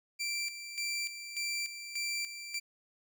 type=tone with tremolo; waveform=20% pulse; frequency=2349 Hz; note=D7; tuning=in tune; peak=-28 dBFS; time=0.19-2.6 s; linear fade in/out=20 ms; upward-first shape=square; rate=1.7 Hz; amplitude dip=65%; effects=none